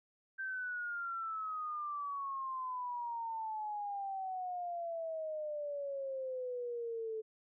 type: exponential sweep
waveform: sine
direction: down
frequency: 1568 to 435.2 Hz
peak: -37 dBFS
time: 0.38-7.22 s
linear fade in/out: 20 ms
effects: none